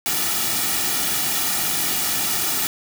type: noise with comb filter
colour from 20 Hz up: white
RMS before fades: -22 dBFS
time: 0.06-2.67 s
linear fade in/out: 0 ms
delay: 1.9 ms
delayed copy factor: -0.65
effects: none